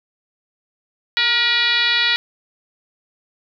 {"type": "tone with frequency modulation", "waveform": "sine", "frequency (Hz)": 2898, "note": "F#7", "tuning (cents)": -37, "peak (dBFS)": -14, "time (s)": [1.17, 2.16], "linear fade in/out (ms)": 0, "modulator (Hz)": 492, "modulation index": 2.9, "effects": []}